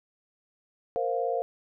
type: chord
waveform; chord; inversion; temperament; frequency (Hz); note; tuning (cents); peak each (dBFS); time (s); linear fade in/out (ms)
sine; Bb suspended second; none; just; 466.2 / 524.4 / 699.2; Bb4 / C5 / F5; 0 / +4 / +2; -30; 0.96-1.42; 0
effects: none